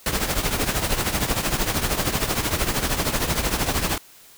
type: noise with tremolo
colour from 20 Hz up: pink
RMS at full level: -20 dBFS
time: 0.06-3.98 s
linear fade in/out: 2 ms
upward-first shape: triangle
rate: 13 Hz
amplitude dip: 75%
effects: white hiss -49 dBFS RMS until 4.37 s